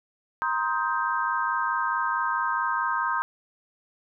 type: chord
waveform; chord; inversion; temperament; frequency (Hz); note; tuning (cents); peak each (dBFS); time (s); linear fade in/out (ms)
sine; C minor seventh; third; just; 941.9 / 1046.5 / 1255.8 / 1569.8; Bb5 / C6 / Eb6 / G6; +18 / 0 / +16 / +2; -29; 0.42-3.22; 0
effects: none